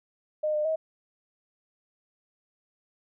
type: tone with pitch steps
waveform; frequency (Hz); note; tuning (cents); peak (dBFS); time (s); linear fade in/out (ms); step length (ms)
sine; 612 / 604 / 636; D#5 / D5 / D#5; -29 / +48 / +38; -24; 0.43-0.76; 10; 110
effects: none